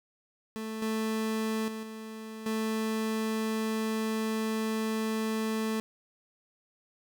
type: tone with level steps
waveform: 30% pulse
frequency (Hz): 220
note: A3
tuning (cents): 0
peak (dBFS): -32 / -26 / -33 / -37 / -26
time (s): 0.56-5.8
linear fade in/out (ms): 0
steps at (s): 0.82 / 1.68 / 1.83 / 2.46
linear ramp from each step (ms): 2
effects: none